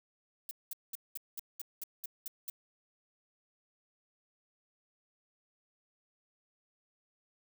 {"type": "noise bursts", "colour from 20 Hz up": "violet", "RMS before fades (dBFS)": -40, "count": 10, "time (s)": [0.49, 2.5], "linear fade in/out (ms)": 2, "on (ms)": 21, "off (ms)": 200, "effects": []}